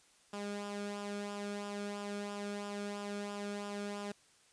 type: tone with flanger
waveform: sawtooth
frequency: 203.9 Hz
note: G#3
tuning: 32 cents flat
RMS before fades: -41 dBFS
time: 0.33-4.12 s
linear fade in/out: 5 ms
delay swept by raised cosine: 0.47 to 1.06 ms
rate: 3 Hz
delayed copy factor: -0.55
effects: white hiss -66 dBFS RMS until 4.52 s + resampled to 22050 Hz